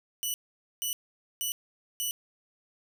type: tone bursts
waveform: 10% pulse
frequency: 2960 Hz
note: F#7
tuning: in tune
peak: -21 dBFS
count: 4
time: 0.23-2.11 s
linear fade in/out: 0 ms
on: 110 ms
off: 480 ms
effects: none